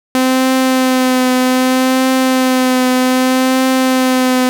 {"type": "tone with vibrato", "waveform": "sawtooth", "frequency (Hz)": 257.4, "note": "C4", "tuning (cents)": -28, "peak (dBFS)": -6, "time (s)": [0.15, 4.49], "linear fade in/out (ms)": 0, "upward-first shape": "triangle", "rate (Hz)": 0.64, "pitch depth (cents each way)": 25, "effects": []}